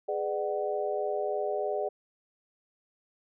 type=chord; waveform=sine; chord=G# half-diminished seventh; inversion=none; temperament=just; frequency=415.3 / 498.4 / 598 / 747.5 Hz; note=G#4 / B4 / D5 / F#5; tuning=0 / +16 / +31 / +17 cents; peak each=-32 / -38 / -32 / -35 dBFS; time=0.08-1.89 s; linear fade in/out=10 ms; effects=none